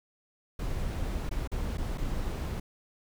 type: noise with dropouts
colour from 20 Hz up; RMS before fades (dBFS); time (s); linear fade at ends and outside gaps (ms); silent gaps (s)
brown; -32; 0.59-2.6; 5; 1.293-1.311 / 1.475-1.516 / 1.773-1.78 / 1.976-1.98
effects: none